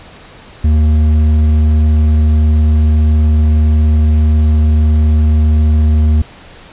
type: tone with hard clipping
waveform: sine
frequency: 76.8 Hz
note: D#2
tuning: 22 cents flat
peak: -8 dBFS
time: 0.64-6.22 s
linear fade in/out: 5 ms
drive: 6 dB
effects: pink hiss -37 dBFS RMS until 6.72 s + resampled to 8000 Hz